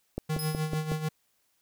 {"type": "click train", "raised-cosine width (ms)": 2, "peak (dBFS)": -18, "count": 5, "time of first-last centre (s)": [0.18, 0.918], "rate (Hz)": 5.42}
{"type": "tone with tremolo", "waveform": "square", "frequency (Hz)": 155.56, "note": "D#3", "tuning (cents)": 0, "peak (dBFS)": -27, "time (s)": [0.29, 1.09], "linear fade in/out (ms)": 10, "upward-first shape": "sine", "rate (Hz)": 6.7, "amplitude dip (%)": 65}
{"type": "tone with exponential decay", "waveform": "5% pulse", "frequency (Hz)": 5100, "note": "D#8", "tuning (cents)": 42, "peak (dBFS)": -27, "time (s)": [0.39, 0.95], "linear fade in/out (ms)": 1, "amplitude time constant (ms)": 120}
{"effects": ["white hiss -72 dBFS RMS until 1.61 s"]}